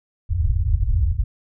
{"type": "low-pass noise", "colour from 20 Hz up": "white", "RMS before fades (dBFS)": -19, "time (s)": [0.29, 1.24], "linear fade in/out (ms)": 10, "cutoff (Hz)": 100, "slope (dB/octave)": 48, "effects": []}